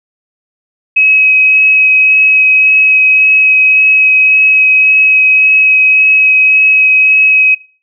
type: tone with vibrato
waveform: sine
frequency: 2549 Hz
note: D#7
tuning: 41 cents sharp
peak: -4 dBFS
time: 0.96-7.55 s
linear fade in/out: 10 ms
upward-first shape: sine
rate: 1.8 Hz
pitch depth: 8 cents each way
effects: noise-tail reverb RT60 0.4 s tail -22 dB re dry